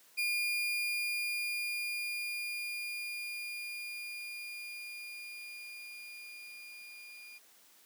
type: tone with level ramp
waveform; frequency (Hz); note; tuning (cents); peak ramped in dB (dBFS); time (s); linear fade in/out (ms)
35% pulse; 2420; D#7; -49; -28 to -47; 0.17-7.39; 20
effects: white hiss -62 dBFS RMS until 7.85 s + high-pass 200 Hz 12 dB/octave